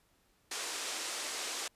white band-pass noise, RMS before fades -39 dBFS, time 0.51-1.68 s, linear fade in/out 5 ms, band 300 to 8400 Hz, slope 24 dB/octave, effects pink hiss -71 dBFS RMS until 1.75 s + resampled to 32000 Hz

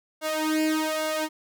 sawtooth tone with flanger, 311.9 Hz, D#4, 4 cents sharp, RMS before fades -26 dBFS, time 0.21-1.29 s, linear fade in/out 50 ms, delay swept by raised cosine 1.4 to 2.8 ms, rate 1.2 Hz, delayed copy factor +0.85, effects none

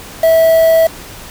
triangle tone with quantisation, 652 Hz, E5, 19 cents flat, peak -4 dBFS, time 0.23-0.87 s, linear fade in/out 5 ms, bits 4, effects pink hiss -32 dBFS RMS until 1.3 s

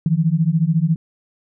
sine beating tone pair, 155.56 / 169.56 Hz, D#3 / E3, 0 / +49 cents, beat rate 14 Hz, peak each -17 dBFS, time 0.06-0.96 s, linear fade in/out 2 ms, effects none

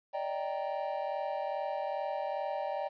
triangle chord, Eb major seventh, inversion third, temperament equal with one note detuned, 579.9 / 622.3 / 784 / 932.3 Hz, D5 / Eb5 / G5 / Bb5, -22 / 0 / 0 / 0 cents, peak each -35 / -37 / -35 / -40 dBFS, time 0.13-2.89 s, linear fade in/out 20 ms, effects resampled to 11025 Hz + 11-bit

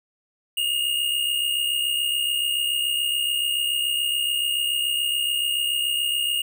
square tone pair together, 2789 / 2856 Hz, F7 / F7, -3 / +38 cents, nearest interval unison, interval 41 cents, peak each -29 / -23 dBFS, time 0.57-6.42 s, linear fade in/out 5 ms, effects none

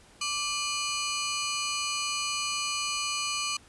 15% pulse ring-modulated tone, 1800 Hz, A6, 39 cents sharp, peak -19 dBFS, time 0.21-3.57 s, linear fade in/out 5 ms, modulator 632 Hz, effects pink hiss -56 dBFS RMS until 3.68 s + resampled to 24000 Hz

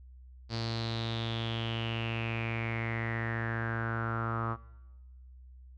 sawtooth tone with low-pass filter sweep, 114.4 Hz, A#2, 32 cents flat, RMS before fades -34 dBFS, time 0.49-4.57 s, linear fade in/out 50 ms, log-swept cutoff 4600 to 1200 Hz, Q 7.2, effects noise-tail reverb RT60 1.0 s tail -19 dB re dry + added 63 Hz sine -49 dBFS peak until 5.77 s

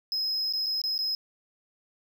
triangle tone with dropouts, 5110 Hz, D#8, 45 cents sharp, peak -25 dBFS, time 0.12-1.15 s, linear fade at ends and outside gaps 1 ms, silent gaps 0.526-0.535 / 0.662-0.666 / 0.817-0.838 / 0.979-0.989 s, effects none

